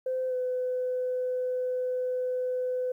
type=tone with pitch glide; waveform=sine; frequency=515 to 504.4 Hz; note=C5 to B4; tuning=-28 to +36 cents; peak=-26 dBFS; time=0.06-2.92 s; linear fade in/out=5 ms; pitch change=-36 cents; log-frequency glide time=0.28-0.34 s; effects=tanh soft clip ceiling -22 dBFS + 11-bit